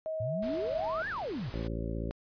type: tone with pitch glide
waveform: sine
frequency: 634 to 642.1 Hz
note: D#5 to E5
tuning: +32 to -46 cents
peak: -32 dBFS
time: 0.06-1.02 s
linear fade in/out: 0 ms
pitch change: +22 cents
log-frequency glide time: 0.26-0.33 s
type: exponential two-way sweep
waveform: sine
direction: up then down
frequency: 103.83 to 1829 to 103.83 Hz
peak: -33 dBFS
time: 0.2-1.5 s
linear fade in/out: 5 ms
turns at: 1.09 s
type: noise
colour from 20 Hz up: pink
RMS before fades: -46 dBFS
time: 0.42-1.68 s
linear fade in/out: 10 ms
type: harmonic tone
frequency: 56.2 Hz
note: A1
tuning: 37 cents sharp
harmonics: 1 / 2 / 3 / 4 / 5 / 6 / 7 / 9 / 10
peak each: -36 / -39 / -41 / -42 / -43 / -44 / -44 / -46 / -46 dBFS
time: 1.54-2.11 s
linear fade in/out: 0 ms
effects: resampled to 11025 Hz

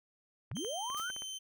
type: linear sweep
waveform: sine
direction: up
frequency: 78.4 to 1551 Hz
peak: -37 dBFS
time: 0.51-1.11 s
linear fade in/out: 5 ms
type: clicks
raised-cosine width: 0.5 ms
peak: -33 dBFS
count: 9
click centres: 0.515 / 0.568 / 0.648 / 0.901 / 0.947 / 0.998 / 1.101 / 1.164 / 1.221 s
type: tone with pitch glide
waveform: 25% pulse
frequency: 3136 to 3093 Hz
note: G7 to G7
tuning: 0 to -24 cents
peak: -36 dBFS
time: 0.55-1.39 s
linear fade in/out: 20 ms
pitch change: -24 cents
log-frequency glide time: 0.7-1.15 s
type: noise with exponential decay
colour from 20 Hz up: blue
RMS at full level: -42 dBFS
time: 0.97-1.18 s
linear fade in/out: 2 ms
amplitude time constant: 44 ms
effects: none

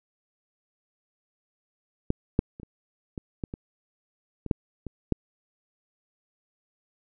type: clicks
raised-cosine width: 3 ms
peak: -10 / -7 / -28 / -28 / -21 / -17 / -22 / -22 / -8 / -22 / -9 dBFS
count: 11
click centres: 2.104 / 2.391 / 2.599 / 2.632 / 3.178 / 3.438 / 3.539 / 4.463 / 4.512 / 4.867 / 5.123 s
effects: none

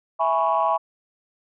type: chord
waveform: sine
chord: C# minor seventh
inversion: first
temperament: equal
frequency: 659.3 / 830.6 / 987.8 / 1108.7 Hz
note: E5 / G#5 / B5 / C#6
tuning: 0 / 0 / 0 / 0 cents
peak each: -23 dBFS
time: 0.19-0.78 s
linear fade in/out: 20 ms
effects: tanh soft clip ceiling -10 dBFS

